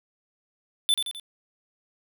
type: tone with echo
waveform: square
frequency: 3520 Hz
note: A7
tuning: in tune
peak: -19 dBFS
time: 0.89-0.94 s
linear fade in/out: 0 ms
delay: 86 ms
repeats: 3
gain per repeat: -6 dB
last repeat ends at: 1.198 s
effects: none